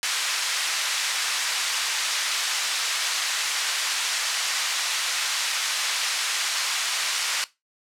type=band-pass noise; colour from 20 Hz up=white; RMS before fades=-26 dBFS; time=0.03-7.44 s; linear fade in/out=0 ms; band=1200 to 5900 Hz; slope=12 dB/octave; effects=noise-tail reverb RT60 0.2 s tail -17 dB re dry + low-pass 12000 Hz 12 dB/octave